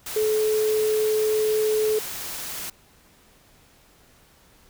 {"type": "tone in noise", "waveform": "sine", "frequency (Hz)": 431.1, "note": "A4", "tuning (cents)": -35, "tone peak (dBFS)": -19, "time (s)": [0.16, 1.99], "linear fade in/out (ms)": 5, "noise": "white", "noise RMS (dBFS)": -33, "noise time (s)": [0.06, 2.7], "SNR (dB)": 11, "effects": ["pink hiss -56 dBFS RMS until 4.69 s"]}